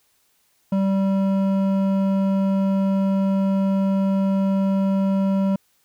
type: tone with hard clipping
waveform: sine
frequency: 194.2 Hz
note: G3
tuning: 16 cents flat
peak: -19 dBFS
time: 0.72-5.56 s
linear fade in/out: 5 ms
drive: 10 dB
effects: white hiss -64 dBFS RMS until 5.84 s